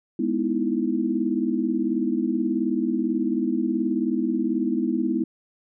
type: chord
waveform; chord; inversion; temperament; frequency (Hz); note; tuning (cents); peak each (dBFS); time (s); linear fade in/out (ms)
sine; E major seventh; first; equal; 207.7 / 246.9 / 311.1 / 329.6; G#3 / B3 / D#4 / E4; 0 / 0 / 0 / 0; -28 / -25 / -28 / -26; 0.19-5.24; 5
effects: none